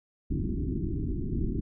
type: low-pass noise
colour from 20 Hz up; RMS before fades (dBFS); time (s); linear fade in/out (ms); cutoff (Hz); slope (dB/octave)
pink; -30; 0.3-1.61; 10; 380; 96
effects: none